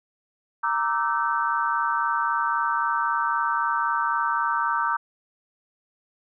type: chord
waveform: sine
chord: E half-diminished seventh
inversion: second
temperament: equal with one note detuned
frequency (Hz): 932.3 / 1174.7 / 1318.5 / 1537.5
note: Bb5 / D6 / E6 / G6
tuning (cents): 0 / 0 / 0 / -34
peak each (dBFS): -26 / -26 / -28 / -28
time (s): 0.63-4.97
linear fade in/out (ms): 10
effects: none